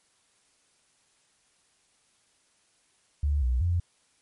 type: tone with pitch steps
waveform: sine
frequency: 72.4 / 61.9 / 87.1 Hz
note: D2 / B1 / F2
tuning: -24 / +5 / -4 cents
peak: -22 dBFS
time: 3.23-3.8 s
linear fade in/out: 5 ms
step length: 190 ms
effects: white hiss -67 dBFS RMS until 4.21 s + MP3 48 kbps